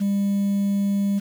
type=tone; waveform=sine; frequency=200 Hz; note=G3; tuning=35 cents sharp; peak=-16 dBFS; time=0-1.2 s; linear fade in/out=20 ms; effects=tanh soft clip ceiling -18 dBFS + 7-bit